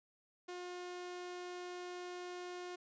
sawtooth tone, 357.6 Hz, F4, 41 cents sharp, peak -40 dBFS, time 0.48-2.76 s, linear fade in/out 10 ms, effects resampled to 16000 Hz

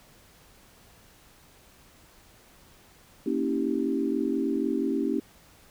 sine chord, A# diminished seventh, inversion none, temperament equal with one note detuned, 233.1 / 277.2 / 323.4 / 392 Hz, A#3 / C#4 / E4 / G4, 0 / 0 / -33 / 0 cents, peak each -31 / -28 / -30 / -31 dBFS, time 3.26-5.2 s, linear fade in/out 5 ms, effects pink hiss -56 dBFS RMS until 5.7 s

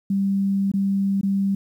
sine tone with dropouts, 196.4 Hz, G3, 4 cents sharp, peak -18 dBFS, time 0.1-1.55 s, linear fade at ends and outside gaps 5 ms, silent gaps 0.717-0.737 / 1.212-1.231 s, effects 9-bit

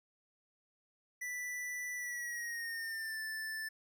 square tone with pitch glide, 1975.5 to 1760 Hz, B6 to A6, 0 to 0 cents, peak -39 dBFS, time 1.21-3.69 s, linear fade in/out 10 ms, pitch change -200 cents, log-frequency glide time 1.95-3.2 s, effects none

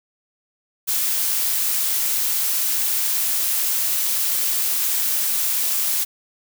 blue noise, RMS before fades -21 dBFS, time 0.87-6.05 s, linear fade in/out 20 ms, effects none

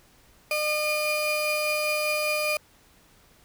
35% pulse tone pair together, 606 / 2429 Hz, D#5 / D#7, -46 / -42 cents, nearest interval 2 octaves, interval 2404 cents, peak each -25 dBFS, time 0.51-2.57 s, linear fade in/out 2 ms, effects pink hiss -58 dBFS RMS until 3.44 s

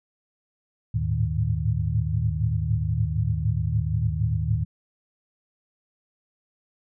sine tone cluster, 76.6 / 103.2 / 109.9 / 113.8 / 154.4 Hz, D#2 / G#2 / A2 / A#2 / D#3, -27 / -10 / -2 / -41 / -13 cents, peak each -28 dBFS, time 0.94-4.65 s, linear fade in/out 10 ms, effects none

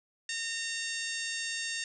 harmonic tone with a mistuned harmonic, 916 Hz, A#5, 31 cents flat, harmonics 2 / 3 / 4 / 5 / 6 / 7 / 8 / 9, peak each -38 / -40 / -41 / -42 / -43 / -43 / -44 / -45 dBFS, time 0.29-1.84 s, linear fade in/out 2 ms, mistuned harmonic 9, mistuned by +65 cents, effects none

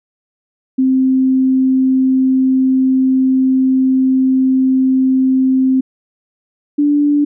sine tone pair in turn, 261.6 / 291.4 Hz, C4 / D4, 0 / -13 cents, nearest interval major second, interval 187 cents, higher second, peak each -9 dBFS, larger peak neither, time 0.78-5.81 / 6.78-7.25 s, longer first, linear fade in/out 10 ms, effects none

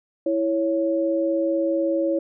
sine tone pair together, 329.6 / 554.3 Hz, E4 / C#5, 0 / 0 cents, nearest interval major sixth, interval 900 cents, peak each -22 dBFS, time 0.26-2.19 s, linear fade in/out 5 ms, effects none

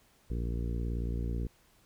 harmonic tone, 58.27 Hz, A#1, in tune, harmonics 1 / 2 / 3 / 4 / 5 / 6 / 7 / 8, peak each -32 / -38 / -42 / -44 / -46 / -48 / -49 / -50 dBFS, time 0.3-1.47 s, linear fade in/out 5 ms, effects pink hiss -65 dBFS RMS until 1.85 s

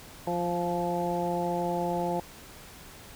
harmonic tone with a mistuned harmonic, 174.61 Hz, F3, in tune, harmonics 1 / 2 / 3 / 4 / 5, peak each -33 / -33 / -33 / -33 / -33 dBFS, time 0.27-2.2 s, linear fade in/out 2 ms, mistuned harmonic 5, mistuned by -17 cents, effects pink hiss -48 dBFS RMS until 3.15 s

